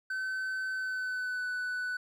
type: tone with pitch glide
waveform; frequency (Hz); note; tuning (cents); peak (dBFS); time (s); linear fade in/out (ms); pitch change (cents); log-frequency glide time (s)
triangle; 1528 to 1491.4; G6 to F#6; -45 to +13; -30; 0.1-1.97; 5; -42; 0.72-1.48
effects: none